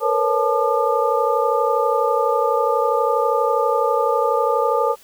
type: tone cluster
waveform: sine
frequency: 456.2 / 488.4 / 549 / 871 / 1206 Hz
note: A#4 / B4 / C#5 / A5 / D6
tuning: -37 / -19 / -17 / -18 / +46 cents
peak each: -22 dBFS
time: 0-4.96 s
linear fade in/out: 50 ms
effects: white hiss -49 dBFS RMS until 5.03 s